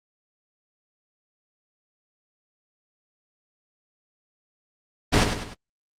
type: noise with echo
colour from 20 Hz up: pink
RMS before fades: -17 dBFS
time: 5.12-5.25 s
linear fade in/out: 20 ms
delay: 100 ms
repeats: 3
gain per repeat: -7 dB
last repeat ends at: 5.55 s
effects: low-pass 6000 Hz 12 dB/octave + Opus 24 kbps